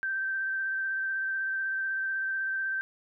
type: tone with vibrato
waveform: sine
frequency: 1560 Hz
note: G6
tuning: 9 cents flat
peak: -28 dBFS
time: 0.03-2.81 s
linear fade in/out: 0 ms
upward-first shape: square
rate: 16 Hz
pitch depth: 12 cents each way
effects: none